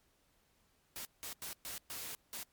white noise bursts at uneven times, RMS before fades -44 dBFS, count 6, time 0.96-1.05 / 1.23-1.33 / 1.42-1.53 / 1.65-1.78 / 1.9-2.15 / 2.33-2.43 s, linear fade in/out 0 ms, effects pink hiss -73 dBFS RMS until 2.52 s + MP3 96 kbps

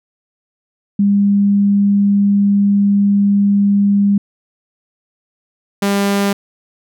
sine / sawtooth tone pair in turn, 201.3 / 199.91 Hz, G3 / G3, +46 / +34 cents, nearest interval unison, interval 12 cents, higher first, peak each -9 dBFS, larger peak neither, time 0.99-4.18 / 5.82-6.33 s, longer first, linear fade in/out 5 ms, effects none

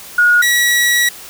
sine / sawtooth tone pair in turn, 1444 / 1927.5 Hz, F#6 / B6, -43 / -43 cents, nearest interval perfect fourth, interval 500 cents, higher second, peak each -7 dBFS, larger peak neither, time 0.18-0.42 / 0.42-1.09 s, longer second, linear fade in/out 5 ms, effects white hiss -34 dBFS RMS until 1.29 s

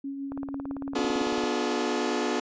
sine tone with tremolo, 276.2 Hz, C#4, 6 cents flat, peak -30 dBFS, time 0.04-1.24 s, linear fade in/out 5 ms, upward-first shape triangle, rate 6.3 Hz, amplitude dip 40%
click train, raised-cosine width 1 ms, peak -24 dBFS, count 21, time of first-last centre 0.32-1.437 s, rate 17.9 Hz
sawtooth chord, B diminished seventh, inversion none, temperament just, 246.9 / 296.3 / 355.6 / 426.7 Hz, B3 / D4 / F4 / Ab4, 0 / +15 / +31 / +47 cents, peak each -27 / -28 / -27 / -27 dBFS, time 0.95-2.4 s, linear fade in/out 5 ms
effects resampled to 16000 Hz

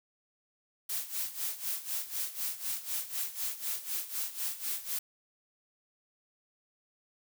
blue noise with tremolo, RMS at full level -33 dBFS, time 0.89-4.99 s, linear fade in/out 5 ms, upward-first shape sine, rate 4 Hz, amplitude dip 80%, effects none

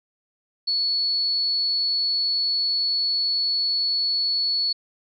sine tone, 4409 Hz, C#8, 10 cents flat, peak -20 dBFS, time 0.67-4.73 s, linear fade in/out 10 ms, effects none

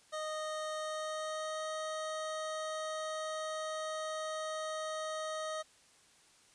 25% pulse tone with pitch glide, 620 to 626.1 Hz, D#5 to D#5, -6 to +11 cents, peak -33 dBFS, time 0.12-5.63 s, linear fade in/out 20 ms, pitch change +17 cents, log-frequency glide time 0.79-1.69 s, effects white hiss -64 dBFS RMS until 6.54 s + resampled to 22050 Hz

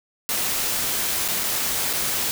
white noise with dropouts, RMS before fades -24 dBFS, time 0.29-2.31 s, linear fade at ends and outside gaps 0 ms, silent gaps 1.279-1.285 / 1.435-1.439 / 1.93-1.934 s, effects none

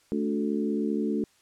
harmonic tone with a mistuned harmonic, 72.8 Hz, D2, 15 cents flat, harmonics 3 / 4 / 5 / 6, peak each -28 / -30 / -32 / -34 dBFS, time 0.12-1.24 s, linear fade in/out 0 ms, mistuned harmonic 4, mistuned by -15 cents, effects white hiss -63 dBFS RMS until 1.41 s + low-pass 9000 Hz 12 dB/octave

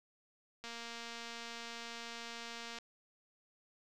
click train, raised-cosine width 0.2 ms, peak -29 dBFS, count 501, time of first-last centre 0.64-2.786 s, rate 233 Hz, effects none

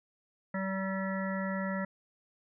harmonic tone with a mistuned harmonic, 191.8 Hz, G3, 37 cents flat, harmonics 1 / 3 / 5 / 7 / 9 / 10, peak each -33 / -38 / -43 / -42 / -43 / -42 dBFS, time 0.54-1.85 s, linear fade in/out 5 ms, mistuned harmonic 10, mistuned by +24 cents, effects none

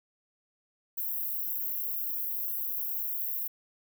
white high-pass noise, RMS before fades -33 dBFS, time 0.97-3.48 s, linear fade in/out 10 ms, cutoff 12000 Hz, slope 96 dB/octave, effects none

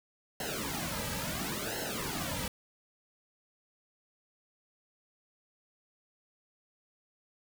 pink noise with flanger, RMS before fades -36 dBFS, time 0.4-2.48 s, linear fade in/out 2 ms, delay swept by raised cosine 0.84 to 2.84 ms, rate 0.72 Hz, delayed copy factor -0.9, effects none

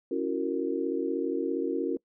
sine chord, F# dominant seventh, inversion second, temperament just, 277.5 / 333 / 370 / 462.5 Hz, C#4 / E4 / F#4 / A#4, +2 / +18 / 0 / -14 cents, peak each -32 dBFS, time 0.11-1.97 s, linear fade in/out 5 ms, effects noise-tail reverb RT60 0.1 s tail -23 dB re dry

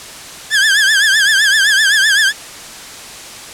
sawtooth tone with vibrato, 1661.2 Hz, G#6, in tune, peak -5 dBFS, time 0.5-2.33 s, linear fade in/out 50 ms, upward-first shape triangle, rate 7.8 Hz, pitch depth 140 cents each way, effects white hiss -31 dBFS RMS until 3.53 s + low-pass 9000 Hz 12 dB/octave

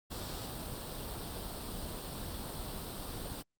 pink noise with comb filter, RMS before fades -41 dBFS, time 0.1-3.43 s, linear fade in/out 20 ms, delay 0.23 ms, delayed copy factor +0.55, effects Opus 48 kbps

